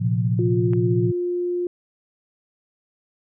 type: chord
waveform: sine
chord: Bb suspended second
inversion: none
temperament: equal with one note detuned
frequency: 115.54 / 130.81 / 174.61 Hz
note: Bb2 / C3 / F3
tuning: -15 / 0 / 0 cents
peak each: -20 / -25 / -24 dBFS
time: 0-1.12 s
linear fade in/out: 20 ms
type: tone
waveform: sine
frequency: 353.7 Hz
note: F4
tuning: 22 cents sharp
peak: -21 dBFS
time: 0.39-1.67 s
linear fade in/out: 2 ms
type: click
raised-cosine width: 0.5 ms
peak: -23 dBFS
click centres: 0.734 s
effects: none